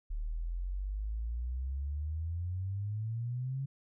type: exponential sweep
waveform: sine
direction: up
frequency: 36.71 to 138.1 Hz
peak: -33 dBFS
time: 0.1-3.66 s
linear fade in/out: 10 ms
effects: none